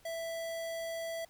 square tone, 661 Hz, E5, 5 cents sharp, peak -37 dBFS, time 0.05-1.25 s, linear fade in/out 5 ms, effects pink hiss -64 dBFS RMS until 1.29 s

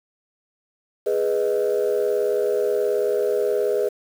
sine chord, G# minor, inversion none, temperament equal, 415.3 / 493.9 / 622.3 Hz, G#4 / B4 / D#5, 0 / 0 / 0 cents, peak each -20 / -22 / -25 dBFS, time 1.06-3.89 s, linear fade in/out 10 ms, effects tanh soft clip ceiling -13 dBFS + 7-bit

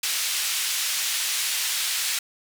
pink band-pass noise, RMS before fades -26 dBFS, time 0.03-2.19 s, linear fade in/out 5 ms, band 2700 to 13000 Hz, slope 12 dB/octave, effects none

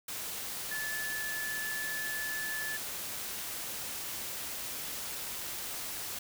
sine tone in noise, 1734 Hz, A6, 26 cents flat, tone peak -35 dBFS, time 0.71-2.77 s, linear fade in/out 5 ms, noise white, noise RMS -39 dBFS, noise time 0.08-6.19 s, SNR +1 dB, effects none

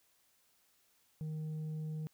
triangle tone with tanh clipping, 155.56 Hz, D#3, in tune, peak -38 dBFS, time 1.21-2.07 s, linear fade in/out 0 ms, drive 8 dB, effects white hiss -72 dBFS RMS until 2.13 s

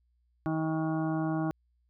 harmonic tone, 158.9 Hz, D#3, 37 cents sharp, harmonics 1 / 2 / 4 / 5 / 6 / 7 / 8 / 9, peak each -32 / -30 / -39 / -39 / -51 / -42 / -53 / -45 dBFS, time 0.46-1.51 s, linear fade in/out 0 ms, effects added 60 Hz sine -68 dBFS peak until 1.89 s

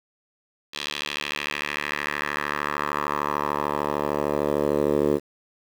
10% pulse tone with band-pass filter sweep, 73.3 Hz, D2, 3 cents flat, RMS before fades -26 dBFS, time 0.72-5.2 s, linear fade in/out 50 ms, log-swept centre 3600 to 420 Hz, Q 2.1, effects 7-bit

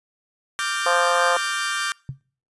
sawtooth chord, G minor seventh, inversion second, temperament equal with one note detuned, 1174.7 / 1396.9 / 1568 / 1817.9 Hz, D6 / F6 / G6 / Bb6, 0 / 0 / 0 / -44 cents, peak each -24 / -27 / -23 / -28 dBFS, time 0.59-1.92 s, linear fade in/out 0 ms
harmonic tone, 174.61 Hz, F3, in tune, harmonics 3 / 4 / 5 / 6 / 7 / 8 / 9 / 10, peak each -23 / -25 / -29 / -25 / -24 / -33 / -29 / -35 dBFS, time 0.86-1.37 s, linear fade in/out 2 ms
sine tone with exponential decay, 134.7 Hz, C#3, 49 cents flat, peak -23 dBFS, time 2.09-2.21 s, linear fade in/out 0 ms, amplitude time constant 24 ms
effects noise-tail reverb RT60 0.5 s tail -26 dB re dry + resampled to 24000 Hz

